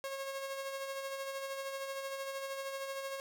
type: tone with tremolo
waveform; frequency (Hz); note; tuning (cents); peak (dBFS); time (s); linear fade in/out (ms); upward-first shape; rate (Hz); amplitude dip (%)
sawtooth; 544; C#5; -33; -33; 0.04-3.2; 0; sine; 13; 40
effects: none